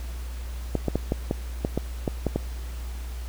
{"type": "clicks", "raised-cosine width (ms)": 2, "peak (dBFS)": -10, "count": 10, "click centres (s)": [0.753, 0.883, 0.956, 1.121, 1.311, 1.649, 1.776, 2.078, 2.267, 2.36], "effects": ["added 60 Hz sine -31 dBFS peak until 3.28 s", "pink hiss -46 dBFS RMS until 3.28 s"]}